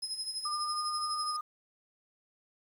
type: tone with tremolo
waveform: 35% pulse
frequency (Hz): 5110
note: D#8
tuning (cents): +45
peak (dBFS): -30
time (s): 0.02-1.37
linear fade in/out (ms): 10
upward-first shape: sine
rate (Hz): 12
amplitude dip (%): 65
type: tone with pitch glide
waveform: sine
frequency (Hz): 1204 to 1221.5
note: D6 to D#6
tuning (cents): +43 to -32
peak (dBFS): -33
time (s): 0.45-1.41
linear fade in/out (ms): 5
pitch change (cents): +25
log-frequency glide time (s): 0.59-0.81
effects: 10-bit